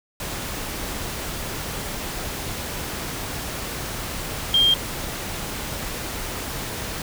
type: tone in noise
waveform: sine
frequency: 3200 Hz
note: G7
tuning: 35 cents sharp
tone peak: -14 dBFS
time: 4.54-4.74 s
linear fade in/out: 2 ms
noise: pink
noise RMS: -30 dBFS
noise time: 0.2-7.02 s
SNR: +13 dB
effects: none